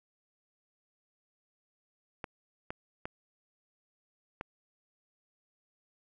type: clicks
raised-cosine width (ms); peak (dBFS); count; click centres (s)
0.5; -22; 4; 2.242 / 2.705 / 3.055 / 4.411
effects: none